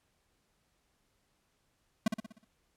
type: tone with echo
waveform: square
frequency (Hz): 219.3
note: A3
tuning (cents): -6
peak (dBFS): -24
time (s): 2.06-2.08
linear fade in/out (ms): 5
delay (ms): 61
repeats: 6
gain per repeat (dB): -6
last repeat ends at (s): 2.446
effects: pink hiss -75 dBFS RMS until 2.76 s + low-pass 12000 Hz 12 dB/octave